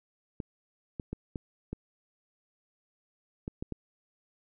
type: clicks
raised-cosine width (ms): 3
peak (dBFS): -22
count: 8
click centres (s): 0.402 / 0.998 / 1.13 / 1.358 / 1.73 / 3.479 / 3.625 / 3.723
effects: none